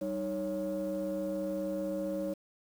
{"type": "tone cluster", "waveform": "sine", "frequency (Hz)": [194, 310.1, 555], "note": ["G3", "D#4", "C#5"], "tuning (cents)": [-18, -6, 2], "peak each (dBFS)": [-37, -35, -33], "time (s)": [0.01, 2.34], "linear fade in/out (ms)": 10, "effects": ["tanh soft clip ceiling -27 dBFS", "9-bit"]}